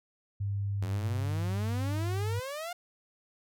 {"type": "tone", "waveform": "sine", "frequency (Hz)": 100, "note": "G2", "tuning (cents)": 35, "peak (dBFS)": -29, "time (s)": [0.4, 2.4], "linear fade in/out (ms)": 10}
{"type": "exponential sweep", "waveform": "sawtooth", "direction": "up", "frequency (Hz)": [87.2, 720], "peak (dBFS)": -32, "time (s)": [0.82, 2.73], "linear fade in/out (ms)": 5}
{"effects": []}